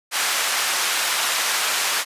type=band-pass noise; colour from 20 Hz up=pink; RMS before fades=-22 dBFS; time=0.11-2.05 s; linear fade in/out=50 ms; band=1100 to 12000 Hz; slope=12 dB/octave; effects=resampled to 32000 Hz